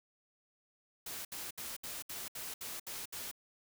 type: noise bursts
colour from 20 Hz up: white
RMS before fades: -43 dBFS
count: 9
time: 1.06-3.314 s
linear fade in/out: 5 ms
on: 190 ms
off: 68 ms
effects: none